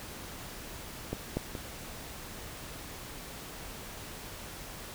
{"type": "clicks", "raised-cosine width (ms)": 2, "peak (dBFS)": [-19, -16, -23], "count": 3, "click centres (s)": [1.13, 1.37, 1.552], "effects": ["pink hiss -44 dBFS RMS until 4.94 s"]}